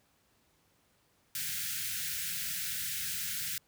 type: band-stop noise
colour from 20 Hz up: white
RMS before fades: -36 dBFS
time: 1.35-3.58 s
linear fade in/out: 2 ms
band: 200 to 1400 Hz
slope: 96 dB/octave
effects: pink hiss -70 dBFS RMS until 3.67 s + high-pass 60 Hz 12 dB/octave